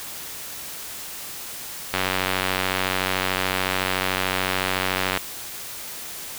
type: click train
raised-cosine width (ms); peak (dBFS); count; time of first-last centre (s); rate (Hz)
0.3; -5; 304; 1.94-5.174; 93.7
effects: white hiss -35 dBFS RMS until 6.38 s